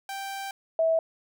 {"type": "tone pair in turn", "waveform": ["sawtooth", "sine"], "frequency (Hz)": [784, 650.8], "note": ["G5", "E5"], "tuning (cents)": [0, -22], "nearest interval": "minor third", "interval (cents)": 322, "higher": "first", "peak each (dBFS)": [-29, -20], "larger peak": "second", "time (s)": [[0.09, 0.51], [0.79, 0.99]], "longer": "first", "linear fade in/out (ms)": 2, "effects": []}